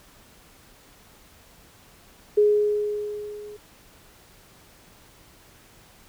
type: tone with level ramp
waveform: sine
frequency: 417.5 Hz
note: G#4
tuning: 9 cents sharp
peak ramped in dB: -13 to -38 dBFS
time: 2.37-3.57 s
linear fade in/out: 10 ms
effects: pink hiss -53 dBFS RMS until 6.08 s